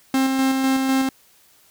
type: tone with tremolo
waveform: 45% pulse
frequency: 265.6 Hz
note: C4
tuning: 26 cents sharp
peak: -16 dBFS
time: 0.14-1.09 s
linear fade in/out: 2 ms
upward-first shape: square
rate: 4 Hz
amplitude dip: 30%
effects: white hiss -55 dBFS RMS until 1.7 s